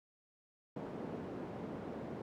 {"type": "band-pass noise", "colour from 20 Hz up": "white", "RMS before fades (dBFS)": -44, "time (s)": [0.76, 2.22], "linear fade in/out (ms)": 5, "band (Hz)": [140, 420], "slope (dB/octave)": 12, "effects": []}